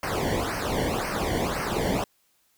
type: noise with flanger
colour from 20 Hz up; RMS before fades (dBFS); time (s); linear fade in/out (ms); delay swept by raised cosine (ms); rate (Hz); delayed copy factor
brown; -27; 0.03-2.04; 2; 0.27 to 0.8; 1.9; -0.95
effects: white hiss -67 dBFS RMS until 2.57 s